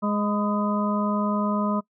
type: harmonic tone with a mistuned harmonic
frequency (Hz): 207.7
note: G#3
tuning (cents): 0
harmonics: 1 / 2 / 3 / 5 / 6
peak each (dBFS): -23 / -36 / -30 / -30 / -31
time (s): 0.02-1.81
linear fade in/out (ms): 20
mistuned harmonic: 5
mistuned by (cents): -45
effects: noise-tail reverb RT60 0.1 s tail -23 dB re dry